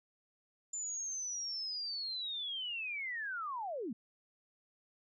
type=linear sweep; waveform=sine; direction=down; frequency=7150 to 196 Hz; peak=-37 dBFS; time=0.73-3.93 s; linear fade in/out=5 ms; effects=none